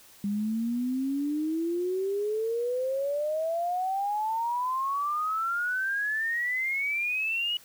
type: exponential sweep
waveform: sine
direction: up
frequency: 199.4 to 2930 Hz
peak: -26 dBFS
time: 0.24-7.57 s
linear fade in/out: 2 ms
effects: white hiss -54 dBFS RMS until 7.64 s